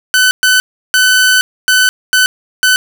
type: tone bursts at uneven times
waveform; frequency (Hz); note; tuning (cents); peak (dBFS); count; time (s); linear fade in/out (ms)
sawtooth; 1508; F#6; +32; -3; 6; 0.14-0.31 / 0.43-0.6 / 0.94-1.41 / 1.68-1.89 / 2.13-2.26 / 2.63-2.76; 0
effects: none